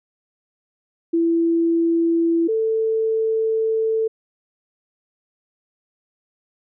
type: tone pair in turn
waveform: sine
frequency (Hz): 333.7 / 443.9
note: E4 / A4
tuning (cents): +21 / +15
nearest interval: perfect fourth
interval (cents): 494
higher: second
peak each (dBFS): -15 / -17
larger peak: first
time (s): 1.13-2.48 / 2.48-4.08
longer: second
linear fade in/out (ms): 10
effects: none